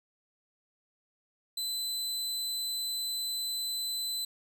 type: tone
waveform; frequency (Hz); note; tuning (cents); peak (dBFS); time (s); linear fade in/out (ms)
sawtooth; 4025; B7; +32; -29; 1.57-4.25; 5
effects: none